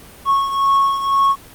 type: beating tone pair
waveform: triangle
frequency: 1100 / 1102 Hz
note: C#6 / C#6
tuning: -14 / -11 cents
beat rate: 2 Hz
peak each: -12 / -18 dBFS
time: 0.25-1.36 s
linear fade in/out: 50 ms
effects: pink hiss -41 dBFS RMS until 1.54 s + Opus 32 kbps